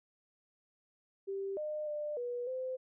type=tone with pitch steps; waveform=sine; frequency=391.5 / 607 / 597 / 485.9 / 515 Hz; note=G4 / D#5 / D5 / B4 / C5; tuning=-2 / -43 / +28 / -28 / -28 cents; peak=-35 dBFS; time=1.27-2.77 s; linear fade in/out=20 ms; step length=300 ms; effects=none

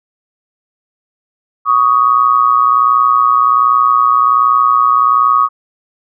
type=tone pair together; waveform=sine; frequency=1123.2 / 1244.5 Hz; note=C#6 / D#6; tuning=+22 / 0 cents; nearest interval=major second; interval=178 cents; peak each=-10 dBFS; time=1.65-5.49 s; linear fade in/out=50 ms; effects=none

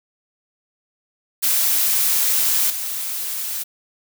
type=noise with level steps; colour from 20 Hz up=blue; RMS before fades=-18 / -26 dBFS; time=1.42-3.64 s; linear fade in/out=20 ms; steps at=2.7 s; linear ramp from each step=2 ms; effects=none

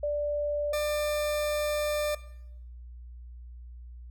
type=tone pair in turn; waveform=sine / 40% pulse; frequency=587 / 596.2 Hz; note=D5 / D5; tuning=-1 / +26 cents; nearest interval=unison; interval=27 cents; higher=second; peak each=-26 dBFS; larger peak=neither; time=0.03-0.73 / 0.73-2.15 s; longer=second; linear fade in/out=5 ms; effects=noise-tail reverb RT60 0.8 s tail -17 dB re dry + added 60 Hz sine -42 dBFS peak until 4.1 s

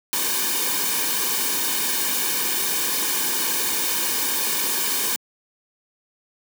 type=noise with comb filter; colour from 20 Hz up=white; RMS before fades=-23 dBFS; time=0.13-5.16 s; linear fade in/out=0 ms; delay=1.5 ms; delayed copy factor=-0.8; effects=high-pass 200 Hz 12 dB/octave

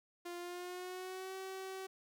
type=tone with pitch glide; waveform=sawtooth; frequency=349.2 to 380.8 Hz; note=F4 to F#4; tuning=0 to +50 cents; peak=-39 dBFS; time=0.25-1.87 s; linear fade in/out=10 ms; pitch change=+150 cents; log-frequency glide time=0.37-1.35 s; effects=none

